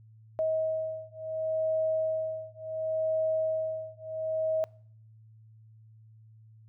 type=beating tone pair; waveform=sine; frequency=635 / 635.7 Hz; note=D#5 / D#5; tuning=+35 / +37 cents; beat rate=0.7 Hz; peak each=-31 dBFS; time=0.39-4.64 s; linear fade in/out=0 ms; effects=noise-tail reverb RT60 0.6 s tail -24 dB re dry + added 110 Hz sine -52 dBFS peak until 6.68 s